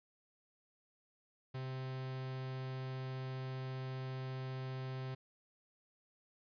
45% pulse tone, 130.7 Hz, C3, 1 cent flat, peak -40 dBFS, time 1.54-5.15 s, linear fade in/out 10 ms, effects resampled to 11025 Hz + 13-bit

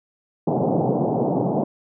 pink band-pass noise, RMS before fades -21 dBFS, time 0.47-1.64 s, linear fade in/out 5 ms, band 130 to 840 Hz, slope 48 dB/octave, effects none

